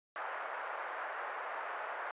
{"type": "band-pass noise", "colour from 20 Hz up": "white", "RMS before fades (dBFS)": -41, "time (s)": [0.16, 2.11], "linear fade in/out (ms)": 0, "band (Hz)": [560, 1600], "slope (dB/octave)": 24, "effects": ["resampled to 8000 Hz"]}